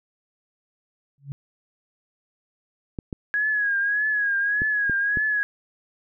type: tone with exponential growth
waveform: sine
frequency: 140 Hz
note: C#3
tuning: 18 cents sharp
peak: -26 dBFS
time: 1.18-1.32 s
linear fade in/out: 0 ms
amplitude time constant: 30 ms
type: clicks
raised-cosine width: 3 ms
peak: -17 dBFS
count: 5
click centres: 2.988 / 3.128 / 4.619 / 4.897 / 5.172 s
type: tone with vibrato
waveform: sine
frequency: 1661.2 Hz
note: G#6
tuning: in tune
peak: -20 dBFS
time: 3.34-5.43 s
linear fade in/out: 0 ms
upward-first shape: triangle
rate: 1.7 Hz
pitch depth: 75 cents each way
effects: none